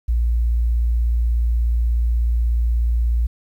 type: tone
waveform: sine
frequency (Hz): 58.27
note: A#1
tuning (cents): 0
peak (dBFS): -15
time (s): 0.08-3.27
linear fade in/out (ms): 10
effects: 9-bit